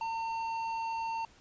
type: tone with tanh clipping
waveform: sine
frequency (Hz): 907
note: A#5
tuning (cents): -48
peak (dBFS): -34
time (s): 0.01-1.25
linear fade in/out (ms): 2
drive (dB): 10
effects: pink hiss -60 dBFS RMS until 1.4 s + resampled to 16000 Hz